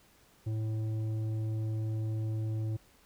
sine tone with tanh clipping, 109.6 Hz, A2, 6 cents flat, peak -32 dBFS, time 0.46-2.77 s, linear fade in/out 10 ms, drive 9 dB, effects pink hiss -63 dBFS RMS until 3.05 s

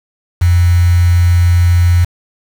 sine tone with quantisation, 87.31 Hz, F2, in tune, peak -6 dBFS, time 0.41-2.05 s, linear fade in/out 10 ms, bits 4, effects none

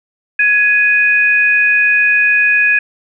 sine tone pair together, 1676 / 2489 Hz, G#6 / D#7, +15 / 0 cents, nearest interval perfect fifth, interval 685 cents, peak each -11 dBFS, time 0.39-2.79 s, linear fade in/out 5 ms, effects none

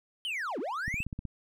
triangle linear two-way sweep, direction down then up, 3136 to 223.6 to 2730 Hz, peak -30 dBFS, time 0.25-1.03 s, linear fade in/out 0 ms, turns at 0.59 s
click train, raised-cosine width 5 ms, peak -24 dBFS, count 7, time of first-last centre 0.88-1.253 s, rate 16.1 Hz
effects none

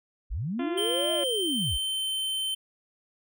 sine linear two-way sweep, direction up then down, 33.13 to 646 to 33.13 Hz, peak -28 dBFS, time 0.3-1.78 s, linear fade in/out 20 ms, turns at 1.13 s
harmonic tone, 344.9 Hz, F4, 22 cents flat, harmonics 1 / 2 / 3 / 4 / 5 / 6 / 7 / 8 / 9 / 10, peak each -32 / -38 / -42 / -44 / -46 / -48 / -49 / -50 / -51 / -52 dBFS, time 0.59-1.24 s, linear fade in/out 5 ms
square tone with pitch glide, 3132 to 3091 Hz, G7 to G7, -2 to -25 cents, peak -28 dBFS, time 0.77-2.55 s, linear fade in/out 10 ms, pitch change -23 cents, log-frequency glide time 1.12-2 s
effects none

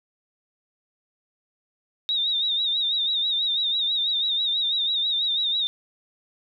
sine tone with vibrato, 3729 Hz, A#7, in tune, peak -21 dBFS, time 2.09-5.67 s, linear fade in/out 0 ms, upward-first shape sine, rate 6.1 Hz, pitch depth 78 cents each way, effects none

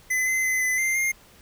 square tone with pitch steps, 2022 / 2054 / 2038 / 2016 / 2090 / 2119 Hz, B6 / C7 / C7 / B6 / C7 / C7, +40 / -33 / -46 / +35 / -2 / +21 cents, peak -22 dBFS, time 0.1-1.12 s, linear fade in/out 10 ms, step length 170 ms, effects pink hiss -53 dBFS RMS until 1.41 s

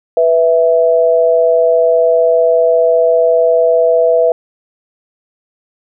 sine tone pair together, 492.9 / 658 Hz, B4 / E5, -3 / -3 cents, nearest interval perfect fourth, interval 500 cents, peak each -10 dBFS, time 0.17-4.32 s, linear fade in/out 2 ms, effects none

